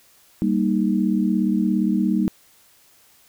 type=chord; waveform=sine; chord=Eb major; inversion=first; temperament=equal; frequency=196 / 233.1 / 311.1 Hz; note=G3 / Bb3 / Eb4; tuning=0 / 0 / 0 cents; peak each=-20 / -22 / -23 dBFS; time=0.42-2.28 s; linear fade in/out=0 ms; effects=white hiss -55 dBFS RMS until 3.28 s